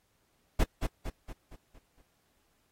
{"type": "noise with echo", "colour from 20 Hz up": "brown", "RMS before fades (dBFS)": -22, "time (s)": [0.59, 0.64], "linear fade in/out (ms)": 10, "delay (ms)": 230, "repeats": 6, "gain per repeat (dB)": -6, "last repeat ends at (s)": 2.02, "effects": ["pink hiss -73 dBFS RMS until 2.71 s", "AAC 48 kbps"]}